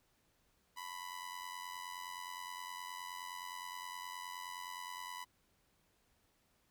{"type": "tone with amplitude modulation", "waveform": "sawtooth", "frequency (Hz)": 993, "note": "B5", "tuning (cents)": 9, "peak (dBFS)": -37, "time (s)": [0.76, 5.25], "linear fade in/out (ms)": 20, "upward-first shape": "sine", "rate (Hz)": 89.6, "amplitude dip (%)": 75, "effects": ["pink hiss -75 dBFS RMS until 6.7 s"]}